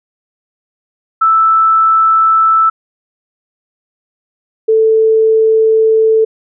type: tone pair in turn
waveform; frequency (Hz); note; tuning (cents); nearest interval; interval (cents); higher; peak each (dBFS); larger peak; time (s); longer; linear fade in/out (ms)
sine; 1318.5 / 442; E6 / A4; 0 / +8; octave + perfect fifth; 1892; first; -6; neither; 1.21-2.7 / 4.68-6.25; second; 10
effects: none